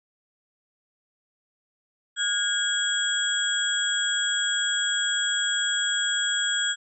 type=tone cluster; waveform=sine; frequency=1439 / 1637 / 3314 / 7650 Hz; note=F#6 / G#6 / G#7 / A#8; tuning=-49 / -25 / -4 / +44 cents; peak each=-30 / -28 / -26 / -30 dBFS; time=2.16-6.76 s; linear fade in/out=50 ms; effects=none